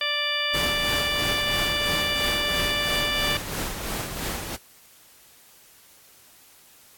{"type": "harmonic tone", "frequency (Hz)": 587.3, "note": "D5", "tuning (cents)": 0, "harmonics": [1, 2, 3, 4, 5, 6, 8], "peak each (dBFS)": [-34, -34, -30, -30, -29, -29, -34], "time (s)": [0.01, 3.37], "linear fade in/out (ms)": 2}
{"type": "noise with tremolo", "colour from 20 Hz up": "pink", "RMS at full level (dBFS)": -29, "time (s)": [0.53, 4.57], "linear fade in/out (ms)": 20, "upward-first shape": "sine", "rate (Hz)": 3, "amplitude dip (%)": 45}
{"effects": ["white hiss -53 dBFS RMS until 6.97 s", "AAC 64 kbps"]}